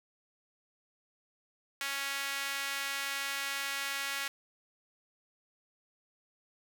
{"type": "tone with high-pass filter", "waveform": "sawtooth", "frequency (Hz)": 277.2, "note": "C#4", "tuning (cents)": 0, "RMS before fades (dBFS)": -36, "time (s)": [1.81, 4.28], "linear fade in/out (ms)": 2, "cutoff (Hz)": 1800, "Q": 1.3, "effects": []}